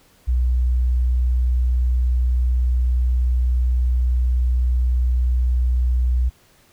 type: tone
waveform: sine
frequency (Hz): 61.74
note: B1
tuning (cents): 0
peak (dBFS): -15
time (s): 0.27-6.3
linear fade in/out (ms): 20
effects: pink hiss -55 dBFS RMS until 6.72 s